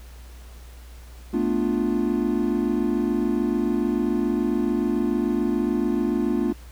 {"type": "chord", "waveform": "triangle", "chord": "B half-diminished seventh", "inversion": "third", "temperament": "equal", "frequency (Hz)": [220, 246.9, 293.7, 349.2], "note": ["A3", "B3", "D4", "F4"], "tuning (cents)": [0, 0, 0, 0], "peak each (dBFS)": -24, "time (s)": [1.33, 6.53], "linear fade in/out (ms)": 10, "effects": ["added 60 Hz sine -40 dBFS peak until 6.71 s", "pink hiss -51 dBFS RMS until 6.71 s"]}